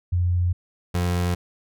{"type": "tone pair in turn", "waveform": ["sine", "30% pulse"], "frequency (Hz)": [88.6, 88.6], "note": ["F2", "F2"], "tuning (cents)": [25, 25], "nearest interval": "unison", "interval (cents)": 0, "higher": "neither", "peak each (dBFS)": -18, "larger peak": "neither", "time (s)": [[0.12, 0.53], [0.94, 1.35]], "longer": "neither", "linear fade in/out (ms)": 10, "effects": []}